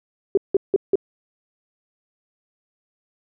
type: tone bursts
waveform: sine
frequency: 392 Hz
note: G4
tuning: in tune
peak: -12 dBFS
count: 4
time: 0.35-0.956 s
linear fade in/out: 2 ms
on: 24 ms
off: 170 ms
effects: none